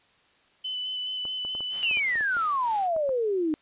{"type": "tone with vibrato", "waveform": "sine", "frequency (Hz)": 3011, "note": "F#7", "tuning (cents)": 30, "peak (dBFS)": -29, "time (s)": [0.64, 2], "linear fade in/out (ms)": 10, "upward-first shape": "square", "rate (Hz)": 4.7, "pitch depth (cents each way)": 13}
{"type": "clicks", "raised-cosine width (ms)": 1, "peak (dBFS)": -28, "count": 11, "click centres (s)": [1.253, 1.45, 1.551, 1.606, 1.912, 1.972, 2.156, 2.209, 2.368, 2.964, 3.092]}
{"type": "noise with tremolo", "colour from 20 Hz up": "white", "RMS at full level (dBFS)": -41, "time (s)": [1.7, 2.9], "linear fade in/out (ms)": 50, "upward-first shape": "triangle", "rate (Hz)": 3.1, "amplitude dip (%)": 65}
{"type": "exponential sweep", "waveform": "sine", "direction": "down", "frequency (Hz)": [2873, 298.7], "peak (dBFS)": -23, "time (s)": [1.83, 3.54], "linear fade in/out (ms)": 0}
{"effects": ["white hiss -62 dBFS RMS until 3.61 s", "resampled to 8000 Hz"]}